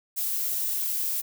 violet noise, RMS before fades -28 dBFS, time 0.16-1.22 s, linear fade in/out 20 ms, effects none

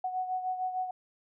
sine beating tone pair, 740 / 746.6 Hz, F#5 / F#5, 0 / +15 cents, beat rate 6.6 Hz, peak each -31 / -38 dBFS, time 0.04-0.91 s, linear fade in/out 5 ms, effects none

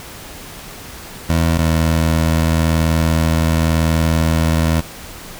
20% pulse tone pair in turn, 82.4 / 80.94 Hz, E2 / E2, 0 / -31 cents, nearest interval unison, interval 31 cents, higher first, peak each -8 dBFS, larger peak neither, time 1.29-1.58 / 1.58-4.81 s, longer second, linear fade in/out 10 ms, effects pink hiss -34 dBFS RMS until 5.39 s

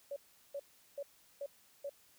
sine tone bursts, 564 Hz, C#5, 30 cents sharp, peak -38 dBFS, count 5, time 0.11-1.895 s, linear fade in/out 5 ms, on 53 ms, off 380 ms, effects white hiss -66 dBFS RMS until 2.18 s

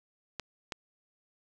clicks, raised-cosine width 0.2 ms, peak -18 dBFS, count 2, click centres 0.397 / 0.722 s, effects none

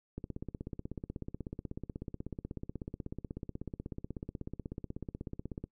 click train, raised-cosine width 3 ms, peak -26 dBFS, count 90, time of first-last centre 0.18-5.64 s, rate 16.3 Hz, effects noise-tail reverb RT60 0.1 s tail -23 dB re dry

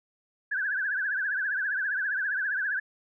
sine tone with vibrato, 1600 Hz, G6, 35 cents sharp, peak -26 dBFS, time 0.51-2.8 s, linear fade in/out 10 ms, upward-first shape triangle, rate 15 Hz, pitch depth 150 cents each way, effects none

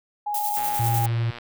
sine tone with pitch glide, 830.6 to 814.4 Hz, G#5 to G#5, 0 to -34 cents, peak -24 dBFS, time 0.26-1.07 s, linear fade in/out 10 ms, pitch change -34 cents, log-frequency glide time 0.74-0.93 s
violet noise with tremolo, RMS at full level -28 dBFS, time 0.34-1.06 s, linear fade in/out 5 ms, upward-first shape square, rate 10 Hz, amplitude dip 40%
click train, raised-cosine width 0.3 ms, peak -21 dBFS, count 98, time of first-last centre 0.57-1.385 s, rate 119 Hz
triangle tone, 115.3 Hz, A#2, 19 cents flat, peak -19 dBFS, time 0.79-1.31 s, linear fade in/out 10 ms
effects none

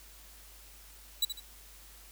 sawtooth tone with echo, 3927 Hz, B7, 11 cents flat, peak -22 dBFS, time 1.22-1.25 s, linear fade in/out 5 ms, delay 75 ms, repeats 2, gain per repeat -9 dB, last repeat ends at 1.4 s, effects added 50 Hz sine -55 dBFS peak until 2.11 s + white hiss -55 dBFS RMS until 2.11 s

